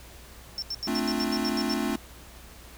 triangle tone bursts, 5390 Hz, E8, 38 cents sharp, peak -28 dBFS, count 10, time 0.58-1.738 s, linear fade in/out 0 ms, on 42 ms, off 82 ms
square chord, D minor seventh, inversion second, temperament equal, 220 / 261.6 / 293.7 / 349.2 Hz, A3 / C4 / D4 / F4, 0 / 0 / 0 / 0 cents, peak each -31 / -32 / -33 / -34 dBFS, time 0.87-1.96 s, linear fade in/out 5 ms
effects added 60 Hz sine -49 dBFS peak until 2.77 s + pink hiss -49 dBFS RMS until 2.77 s

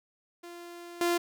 sawtooth tone with level steps, 346 Hz, F4, 16 cents flat, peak -39 / -21 dBFS, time 0.43-1.18 s, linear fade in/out 10 ms, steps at 1.01 s, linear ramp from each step 2 ms, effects none

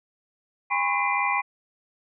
sine tone cluster, 813 / 1003 / 1088 / 2040 / 2391 Hz, G#5 / B5 / C#6 / C7 / D7, -37 / +26 / -33 / -44 / +30 cents, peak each -28 dBFS, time 0.7-1.42 s, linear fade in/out 20 ms, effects none

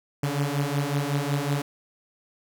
sawtooth beating tone pair, 140 / 145.4 Hz, C#3 / D3, +18 / -17 cents, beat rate 5.4 Hz, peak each -23 dBFS, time 0.23-1.62 s, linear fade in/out 5 ms, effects none

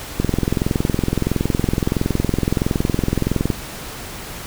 click train, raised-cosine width 3 ms, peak -4 dBFS, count 72, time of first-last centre 0.2-3.502 s, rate 21.5 Hz, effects pink hiss -32 dBFS RMS until 4.46 s

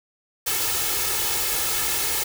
white noise with comb filter, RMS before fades -24 dBFS, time 0.46-2.24 s, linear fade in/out 10 ms, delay 2.3 ms, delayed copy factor +0.7, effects none

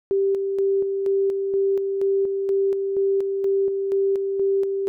sine tone with tremolo, 392 Hz, G4, in tune, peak -17 dBFS, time 0.11-4.88 s, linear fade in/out 0 ms, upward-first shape square, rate 2.1 Hz, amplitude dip 40%, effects none

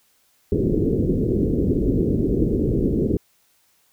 white low-pass noise, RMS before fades -20 dBFS, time 0.52-3.17 s, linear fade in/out 2 ms, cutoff 430 Hz, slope 48 dB/octave, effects white hiss -62 dBFS RMS until 3.92 s

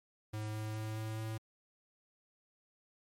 square tone with pitch steps, 107.4 / 108.15 / 108.9 / 109.66 / 110.42 Hz, A2 / A2 / A2 / A2 / A2, -41 / -29 / -17 / -5 / +7 cents, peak -38 dBFS, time 0.33-1.38 s, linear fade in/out 10 ms, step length 210 ms, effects MP3 64 kbps

